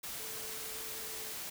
sine tone in noise, 440 Hz, A4, in tune, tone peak -52 dBFS, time 0.19-1.33 s, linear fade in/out 10 ms, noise white, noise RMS -42 dBFS, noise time 0.03-1.5 s, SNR -13 dB, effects none

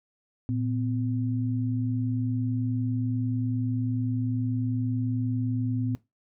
sine tone pair together, 114.7 / 254.3 Hz, A#2 / C4, -28 / -49 cents, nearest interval octave + major second, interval 1379 cents, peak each -27 / -29 dBFS, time 0.49-5.95 s, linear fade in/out 0 ms, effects noise-tail reverb RT60 0.2 s tail -19 dB re dry

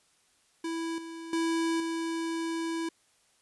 square tone with level steps, 329.6 Hz, E4, in tune, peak -32 / -40 / -27 / -31 dBFS, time 0.64-2.89 s, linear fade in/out 5 ms, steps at 0.98 / 1.33 / 1.8 s, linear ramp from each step 2 ms, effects white hiss -67 dBFS RMS until 3.41 s + resampled to 24000 Hz

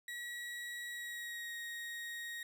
35% pulse tone with pitch glide, 1920 to 1877.2 Hz, B6 to A#6, -49 to +12 cents, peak -40 dBFS, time 0.08-2.43 s, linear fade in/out 2 ms, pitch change -39 cents, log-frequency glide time 0.9-1.56 s, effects none

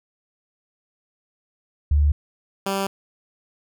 sine / 10% pulse tone pair in turn, 73.2 / 195.42 Hz, D2 / G3, -5 / -5 cents, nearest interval octave + perfect fourth, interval 1700 cents, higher second, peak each -14 dBFS, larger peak neither, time 1.91-2.12 / 2.66-2.87 s, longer neither, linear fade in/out 5 ms, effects none

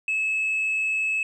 sine tone, 2594 Hz, E7, 28 cents flat, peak -20 dBFS, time 0.08-1.23 s, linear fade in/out 2 ms, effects tanh soft clip ceiling -20 dBFS

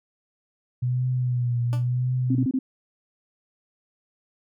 sine tone with vibrato, 123.47 Hz, B2, in tune, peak -21 dBFS, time 0.82-2.46 s, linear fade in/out 10 ms, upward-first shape triangle, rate 0.94 Hz, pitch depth 58 cents each way
15% pulse tone with exponential decay, 293.7 Hz, D4, in tune, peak -25 dBFS, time 1.73-1.88 s, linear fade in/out 0 ms, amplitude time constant 32 ms
sine tone bursts, 261.6 Hz, C4, in tune, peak -20 dBFS, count 4, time 2.3-2.59 s, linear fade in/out 5 ms, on 53 ms, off 26 ms
effects none

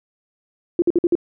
sine tone bursts, 345.4 Hz, F4, 19 cents flat, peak -12 dBFS, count 5, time 0.79-1.153 s, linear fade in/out 2 ms, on 31 ms, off 52 ms, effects none

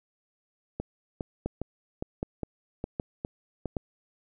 two click trains, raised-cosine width 2 ms, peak -18 / -16 dBFS, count 8 / 4, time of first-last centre 0.8-3.657 / 1.46-3.768 s, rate 2.45 / 1.3 Hz, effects none

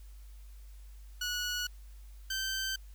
15% pulse tone pair in turn, 1464 / 1551.1 Hz, F#6 / G6, -19 / -19 cents, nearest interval minor second, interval 100 cents, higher second, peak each -26 dBFS, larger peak neither, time 1.21-1.67 / 2.3-2.76 s, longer neither, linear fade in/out 5 ms, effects added 50 Hz sine -47 dBFS peak until 2.94 s + white hiss -65 dBFS RMS until 2.94 s

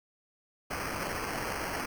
white noise with sample-and-hold, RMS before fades -35 dBFS, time 0.7-1.86 s, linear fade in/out 10 ms, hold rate 3675 Hz, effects none

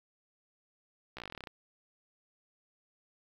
slowing click train, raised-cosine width 0.3 ms, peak -26 dBFS, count 14, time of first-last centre 1.17-1.472 s, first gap 15 ms, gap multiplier 1.07, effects 9-bit

